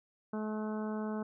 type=harmonic tone; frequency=214.8 Hz; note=A3; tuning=41 cents flat; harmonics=1 / 2 / 3 / 4 / 5 / 6 / 7; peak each=-35 / -41 / -45 / -47 / -49 / -51 / -52 dBFS; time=0.33-1.23 s; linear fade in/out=5 ms; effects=none